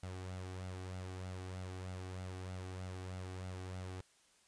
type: tone with flanger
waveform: sawtooth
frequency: 92.5 Hz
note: F#2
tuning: in tune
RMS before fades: -45 dBFS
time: 0.03-4.01 s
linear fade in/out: 0 ms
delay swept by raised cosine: 1.4 to 2.7 ms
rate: 3.2 Hz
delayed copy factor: +0.5
effects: white hiss -69 dBFS RMS until 4.47 s + resampled to 22050 Hz